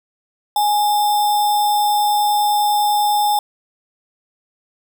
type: tone with sample-and-hold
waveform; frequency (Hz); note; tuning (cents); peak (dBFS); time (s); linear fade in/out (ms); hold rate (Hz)
sine; 830.6; G#5; 0; -13; 0.56-3.39; 2; 4410
effects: none